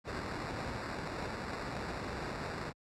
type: noise with sample-and-hold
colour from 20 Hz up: pink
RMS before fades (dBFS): -39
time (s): 0.04-2.73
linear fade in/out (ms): 50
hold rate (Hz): 3150
effects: high-pass 60 Hz 12 dB/octave + low-pass 6000 Hz 12 dB/octave